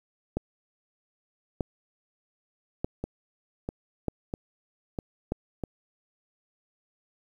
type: two click trains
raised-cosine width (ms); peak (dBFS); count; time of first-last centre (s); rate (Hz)
2; -18 / -14; 5 / 5; 3.04-5.637 / 0.37-5.32; 1.54 / 0.808
effects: 9-bit